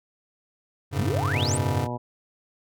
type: chord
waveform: square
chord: F# suspended second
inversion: none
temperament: just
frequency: 92.5 / 104.06 / 138.75 Hz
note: F#2 / G#2 / C#3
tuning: 0 / +4 / +2 cents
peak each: -29 dBFS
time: 0.91-1.88 s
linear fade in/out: 50 ms
type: exponential sweep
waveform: sine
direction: up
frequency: 179.1 to 9230 Hz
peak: -27 dBFS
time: 0.99-1.57 s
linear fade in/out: 0 ms
type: harmonic tone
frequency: 121.7 Hz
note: B2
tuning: 25 cents flat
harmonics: 1 / 2 / 3 / 4 / 5 / 6 / 7 / 8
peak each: -32 / -34 / -38 / -39 / -36 / -41 / -37 / -37 dBFS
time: 1.33-1.98 s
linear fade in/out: 20 ms
effects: none